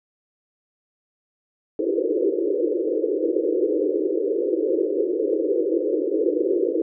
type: band-pass noise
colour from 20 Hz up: pink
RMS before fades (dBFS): -22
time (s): 1.79-6.82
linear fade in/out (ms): 2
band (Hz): 310 to 520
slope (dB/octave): 96
effects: none